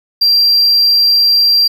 triangle tone, 4731 Hz, D8, 12 cents sharp, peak -5 dBFS, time 0.21-1.68 s, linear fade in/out 10 ms, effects tanh soft clip ceiling -1 dBFS + 7-bit

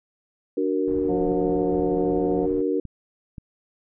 sine chord, D augmented, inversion none, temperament equal with one note detuned, 293.7 / 372.8 / 466.2 Hz, D4 / F#4 / A#4, 0 / +13 / 0 cents, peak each -25 dBFS, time 0.57-2.8 s, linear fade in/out 5 ms
pink low-pass noise, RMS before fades -37 dBFS, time 0.87-2.62 s, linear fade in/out 10 ms, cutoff 470 Hz, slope 12 dB/octave
harmonic tone, 180 Hz, F#3, 47 cents flat, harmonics 1 / 2 / 3 / 4 / 5, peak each -30 / -37 / -32 / -32 / -45 dBFS, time 1.08-2.47 s, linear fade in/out 20 ms
clicks, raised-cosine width 5 ms, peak -24 dBFS, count 2, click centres 2.853 / 3.382 s
effects none

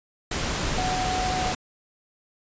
sine tone in noise, 740 Hz, F#5, in tune, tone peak -26 dBFS, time 0.78-1.52 s, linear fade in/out 5 ms, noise pink, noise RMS -27 dBFS, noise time 0.31-1.55 s, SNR -2 dB, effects resampled to 16000 Hz

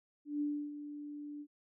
sine tone with ADSR envelope, 293.3 Hz, D4, 2 cents flat, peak -31 dBFS, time 0.25-1.47 s, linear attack 160 ms, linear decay 300 ms, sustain -11 dB, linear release 61 ms, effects none

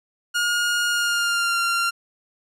sawtooth tone with pitch glide, 1429 to 1383.5 Hz, F6 to F6, +39 to -17 cents, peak -16 dBFS, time 0.34-1.91 s, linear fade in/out 20 ms, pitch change -56 cents, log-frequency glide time 0.88-1.59 s, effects low-pass 11000 Hz 12 dB/octave

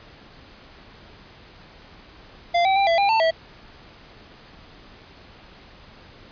square tone with pitch steps, 692 / 770 / 790 / 670 / 801 / 893 / 651 Hz, F5 / G5 / G5 / E5 / G5 / A5 / E5, -16 / -31 / +13 / +28 / +37 / +25 / -22 cents, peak -17 dBFS, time 2.54-3.31 s, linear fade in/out 10 ms, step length 110 ms, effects pink hiss -47 dBFS RMS until 6.31 s + resampled to 11025 Hz

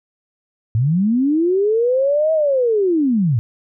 sine linear two-way sweep, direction up then down, 103.83 to 645 to 103.83 Hz, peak -13 dBFS, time 0.75-3.39 s, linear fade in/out 0 ms, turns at 2.33 s, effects none

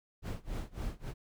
brown noise with tremolo, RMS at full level -35 dBFS, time 0.22-1.14 s, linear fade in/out 50 ms, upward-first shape sine, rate 3.6 Hz, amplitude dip 95%, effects none

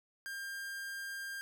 45% pulse tone, 1599 Hz, G6, 34 cents sharp, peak -40 dBFS, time 0.26-1.41 s, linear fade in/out 0 ms, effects none

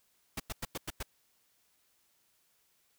pink noise bursts, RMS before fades -37 dBFS, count 6, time 0.37-1.029 s, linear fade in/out 5 ms, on 29 ms, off 97 ms, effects white hiss -72 dBFS RMS until 2.98 s

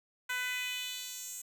10% pulse tone with high-pass filter sweep, 500 Hz, B4, 21 cents sharp, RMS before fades -38 dBFS, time 0.29-1.42 s, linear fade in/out 10 ms, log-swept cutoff 1400 to 7700 Hz, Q 2, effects 9-bit

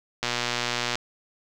click train, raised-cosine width 0.2 ms, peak -8 dBFS, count 88, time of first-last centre 0.23-0.955 s, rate 120 Hz, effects none

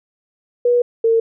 sine tone pair in turn, 485 / 454.6 Hz, B4 / A#4, -31 / -43 cents, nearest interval minor second, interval 112 cents, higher first, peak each -11 / -11 dBFS, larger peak neither, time 0.65-0.82 / 1.04-1.2 s, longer first, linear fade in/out 5 ms, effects none

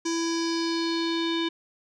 square tone with low-pass filter sweep, 332.3 Hz, E4, 14 cents sharp, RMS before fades -27 dBFS, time 0.05-1.49 s, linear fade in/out 10 ms, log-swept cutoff 6100 to 3500 Hz, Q 5, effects none

